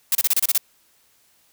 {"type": "noise bursts", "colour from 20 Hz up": "blue", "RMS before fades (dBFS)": -18, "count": 8, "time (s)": [0.12, 0.578], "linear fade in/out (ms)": 2, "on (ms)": 31, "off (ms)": 30, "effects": ["white hiss -60 dBFS RMS until 1.52 s"]}